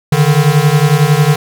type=beating tone pair; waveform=square; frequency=143.6 / 154.6 Hz; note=D3 / D#3; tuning=-39 / -11 cents; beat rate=11 Hz; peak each=-11 dBFS; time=0.12-1.36 s; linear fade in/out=5 ms; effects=none